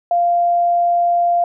sine tone, 695 Hz, F5, 9 cents flat, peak -12 dBFS, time 0.11-1.44 s, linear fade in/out 2 ms, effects none

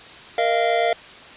square chord, Bb suspended fourth, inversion none, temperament equal with one note detuned, 466.2 / 622.3 / 690.4 Hz, Bb4 / Eb5 / F5, 0 / 0 / -20 cents, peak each -24 / -25 / -20 dBFS, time 0.38-0.93 s, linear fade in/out 2 ms, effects white hiss -41 dBFS RMS until 1.36 s + resampled to 8000 Hz

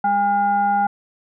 sine tone with frequency modulation, 810 Hz, G#5, 43 cents flat, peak -15 dBFS, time 0.04-0.87 s, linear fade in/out 5 ms, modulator 608 Hz, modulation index 0.51, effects none

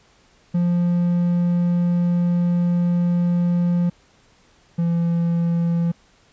triangle tone pair in turn, 174.61 / 169.54 Hz, F3 / E3, 0 / +49 cents, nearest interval minor second, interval 51 cents, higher first, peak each -14 / -15 dBFS, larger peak first, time 0.54-3.9 / 4.78-5.92 s, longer first, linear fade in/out 10 ms, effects pink hiss -56 dBFS RMS until 6.32 s + resampled to 16000 Hz

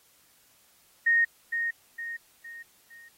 sine tone with echo, 1856 Hz, A#6, 8 cents flat, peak -19 dBFS, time 1.06-1.25 s, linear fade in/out 10 ms, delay 460 ms, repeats 4, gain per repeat -7 dB, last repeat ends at 3.09 s, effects white hiss -62 dBFS RMS until 3.17 s + AAC 48 kbps

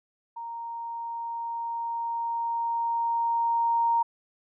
sine tone with level ramp, 930 Hz, A#5, 4 cents flat, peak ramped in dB -34 to -20 dBFS, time 0.36-4.03 s, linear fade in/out 10 ms, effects none

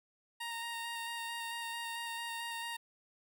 15% pulse tone with vibrato, 929 Hz, A#5, 6 cents flat, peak -32 dBFS, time 0.4-2.77 s, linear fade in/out 10 ms, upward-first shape square, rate 4.5 Hz, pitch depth 11 cents each way, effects none

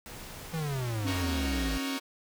pink noise, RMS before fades -44 dBFS, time 0.06-1.22 s, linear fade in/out 0 ms
square exponential sweep, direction down, 166.9 to 50.8 Hz, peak -31 dBFS, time 0.53-1.78 s, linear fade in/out 10 ms
sine tone with vibrato, 270.3 Hz, C#4, 44 cents flat, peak -32 dBFS, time 1.04-1.98 s, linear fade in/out 10 ms, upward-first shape sine, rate 2.7 Hz, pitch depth 15 cents each way
5% pulse chord, D# minor seventh, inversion none, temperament equal, 311.1 / 370 / 466.2 / 554.4 Hz, D#4 / F#4 / A#4 / C#5, 0 / 0 / 0 / 0 cents, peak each -29 dBFS, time 1.06-2 s, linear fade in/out 20 ms
effects none

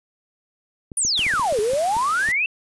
clicks, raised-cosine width 3 ms, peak -22 dBFS, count 11, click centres 0.918 / 1.05 / 1.193 / 1.266 / 1.338 / 1.396 / 1.525 / 1.589 / 1.734 / 1.967 / 2.288 s
sine exponential two-way sweep, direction down then up, 9956 to 404 to 2729 Hz, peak -18 dBFS, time 0.97-2.46 s, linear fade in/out 2 ms, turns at 1.6 s
white noise, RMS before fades -33 dBFS, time 1.17-2.32 s, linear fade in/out 5 ms
effects resampled to 24000 Hz

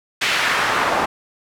pink noise with band-pass filter sweep, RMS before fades -19 dBFS, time 0.21-1.06 s, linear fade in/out 10 ms, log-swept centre 2500 to 880 Hz, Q 1.3, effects none

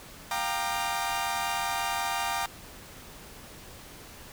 sawtooth chord, G minor seventh, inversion third, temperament equal with one note detuned, 698.5 / 784 / 932.3 / 1200.7 Hz, F5 / G5 / Bb5 / D6, 0 / 0 / 0 / +38 cents, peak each -32 / -29 / -29 / -31 dBFS, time 0.31-2.46 s, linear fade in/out 2 ms, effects pink hiss -47 dBFS RMS until 4.32 s

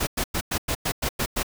pink noise bursts, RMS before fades -25 dBFS, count 9, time 0-1.431 s, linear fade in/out 10 ms, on 71 ms, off 99 ms, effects none

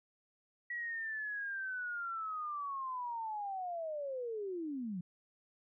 sine linear sweep, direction down, 1935 to 168.4 Hz, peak -37 dBFS, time 0.7-5.01 s, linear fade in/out 5 ms, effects none

